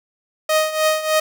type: tone with tremolo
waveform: sawtooth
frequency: 624 Hz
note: D#5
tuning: 5 cents sharp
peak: -9 dBFS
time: 0.49-1.2 s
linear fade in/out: 5 ms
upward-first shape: triangle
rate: 3.3 Hz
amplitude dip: 80%
effects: none